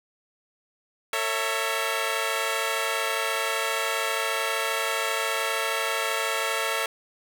10% pulse chord, A major, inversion none, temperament equal with one note detuned, 450.5 / 554.4 / 659.3 Hz, A4 / C#5 / E5, +41 / 0 / 0 cents, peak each -21 dBFS, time 1.13-6.86 s, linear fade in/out 2 ms, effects none

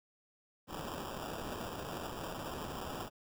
white noise with sample-and-hold, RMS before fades -42 dBFS, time 0.67-3.1 s, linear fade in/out 50 ms, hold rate 2100 Hz, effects none

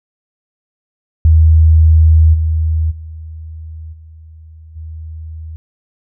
sine tone with level steps, 79.6 Hz, D#2, 40 cents sharp, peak -4 / -11 / -26 / -34 / -25 dBFS, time 1.25-5.56 s, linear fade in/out 0 ms, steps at 2.33 / 2.9 / 3.92 / 4.75 s, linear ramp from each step 20 ms, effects none

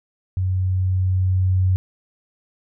sine tone with level ramp, 93 Hz, F#2, 9 cents sharp, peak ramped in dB -18 to -14 dBFS, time 0.37-1.76 s, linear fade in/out 0 ms, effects none

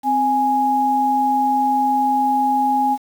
sine tone pair together, 261.6 / 830.6 Hz, C4 / G#5, 0 / 0 cents, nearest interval octave + minor sixth, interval 2000 cents, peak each -22 / -15 dBFS, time 0.03-2.98 s, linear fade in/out 50 ms, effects 7-bit

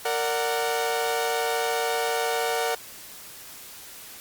sawtooth chord, Bb augmented, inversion none, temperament equal with one note detuned, 461.6 / 587.3 / 740 Hz, Bb4 / D5 / F#5, -17 / 0 / 0 cents, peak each -23 / -28 / -24 dBFS, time 0.05-2.75 s, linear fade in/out 5 ms, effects white hiss -43 dBFS RMS until 4.2 s + Opus 48 kbps

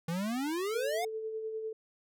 square exponential sweep, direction up, 160.6 to 740 Hz, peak -32 dBFS, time 0.08-1.05 s, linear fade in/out 5 ms
sine tone with tremolo, 440 Hz, A4, in tune, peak -33 dBFS, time 0.74-1.73 s, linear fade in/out 5 ms, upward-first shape sine, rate 10 Hz, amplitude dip 40%
effects none

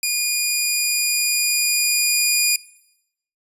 10% pulse tone with level ramp, 2439 Hz, D#7, 35 cents flat, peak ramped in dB -10 to -6 dBFS, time 0.03-2.56 s, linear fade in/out 2 ms, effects noise-tail reverb RT60 0.8 s tail -19 dB re dry + resampled to 32000 Hz

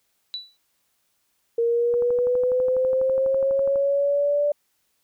sine tone with exponential decay, 3951 Hz, B7, in tune, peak -25 dBFS, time 0.34-0.57 s, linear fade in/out 0 ms, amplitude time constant 48 ms
sine linear sweep, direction up, 464 to 586 Hz, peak -18 dBFS, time 1.58-4.52 s, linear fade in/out 5 ms
click train, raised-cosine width 1 ms, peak -24 dBFS, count 23, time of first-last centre 1.94-3.758 s, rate 12.1 Hz
effects white hiss -70 dBFS RMS until 5.03 s

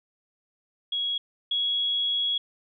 sine tone pair in turn, 3322 / 3335 Hz, G#7 / G#7, 0 / +7 cents, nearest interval unison, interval 7 cents, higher second, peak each -25 / -23 dBFS, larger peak second, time 0.92-1.18 / 1.51-2.38 s, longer second, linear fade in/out 5 ms, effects none

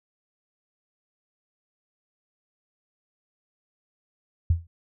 sine tone with exponential decay, 84.1 Hz, E2, 35 cents sharp, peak -14 dBFS, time 4.5-4.67 s, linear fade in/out 5 ms, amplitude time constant 35 ms, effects none

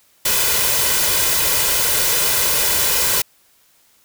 white noise with comb filter, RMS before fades -17 dBFS, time 0.25-3.22 s, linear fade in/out 5 ms, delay 2 ms, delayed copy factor +0.55, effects white hiss -56 dBFS RMS until 4.04 s

